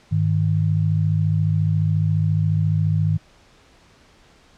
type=tone pair together; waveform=sine; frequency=101.19 / 155.56 Hz; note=G#2 / D#3; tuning=-45 / 0 cents; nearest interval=perfect fifth; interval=745 cents; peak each=-19 dBFS; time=0.11-3.18 s; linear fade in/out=20 ms; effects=pink hiss -53 dBFS RMS until 4.57 s + low-pass 6000 Hz 12 dB/octave